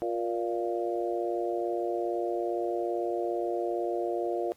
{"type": "harmonic tone with a mistuned harmonic", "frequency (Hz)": 117.6, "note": "A#2", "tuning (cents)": 16, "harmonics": [3, 4, 5, 6], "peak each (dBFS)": [-31, -34, -35, -34], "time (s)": [0.02, 4.52], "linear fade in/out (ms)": 0, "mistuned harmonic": 6, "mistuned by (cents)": -27, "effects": ["pink hiss -63 dBFS RMS until 4.56 s", "AAC 64 kbps"]}